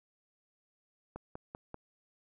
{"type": "click train", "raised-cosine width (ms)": 1, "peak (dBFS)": -28, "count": 4, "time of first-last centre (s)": [1.16, 1.744], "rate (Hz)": 5.14, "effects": []}